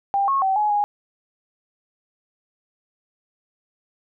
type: tone with pitch steps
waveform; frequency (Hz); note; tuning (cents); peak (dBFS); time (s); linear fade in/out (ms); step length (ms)
sine; 795 / 1092 / 768 / 842 / 825; G5 / C#6 / G5 / G#5 / G#5; +24 / -26 / -36 / +24 / -12; -17; 0.14-0.84; 0; 140
effects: none